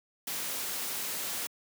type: noise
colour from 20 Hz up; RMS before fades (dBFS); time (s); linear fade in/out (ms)
white; -35; 0.27-1.47; 5
effects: high-pass 150 Hz 12 dB/octave